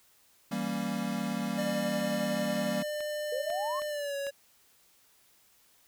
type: chord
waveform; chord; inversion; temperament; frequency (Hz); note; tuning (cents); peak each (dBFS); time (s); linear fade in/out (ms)
square; E diminished seventh; none; equal; 164.81 / 196 / 233.1 / 277.2; E3 / G3 / Bb3 / Db4; 0 / 0 / 0 / 0; -41 / -35 / -35 / -41; 0.51-2.83; 10
type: tone with pitch glide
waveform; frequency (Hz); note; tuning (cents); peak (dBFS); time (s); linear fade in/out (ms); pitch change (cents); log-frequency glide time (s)
square; 599 to 558.9; D5 to C#5; +34 to +14; -33; 1.57-4.31; 20; -120; 3.88-4.16
type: clicks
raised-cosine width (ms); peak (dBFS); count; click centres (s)
0.3; -29; 6; 2.002 / 2.568 / 3.006 / 3.502 / 3.819 / 4.268
type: exponential sweep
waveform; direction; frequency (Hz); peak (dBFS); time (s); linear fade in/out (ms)
sine; up; 482.3 to 1126; -32; 3.32-3.8; 5
effects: white hiss -64 dBFS RMS until 5.87 s